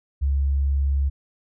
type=tone; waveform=sine; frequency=69.3 Hz; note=C#2; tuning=in tune; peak=-18 dBFS; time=0.21-1.1 s; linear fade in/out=20 ms; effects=none